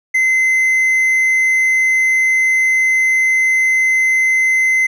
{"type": "tone", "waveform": "triangle", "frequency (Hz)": 2057, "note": "C7", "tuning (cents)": -30, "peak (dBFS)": -9, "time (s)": [0.14, 4.87], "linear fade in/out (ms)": 10, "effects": []}